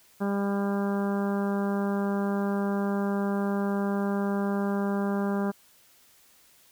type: harmonic tone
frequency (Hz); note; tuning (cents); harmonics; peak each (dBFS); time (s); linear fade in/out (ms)
199.8; G3; +33; 1 / 2 / 3 / 4 / 5 / 6 / 7 / 8; -26 / -32 / -36 / -38 / -40 / -42 / -43 / -44; 0.2-5.52; 20
effects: white hiss -59 dBFS RMS until 6.71 s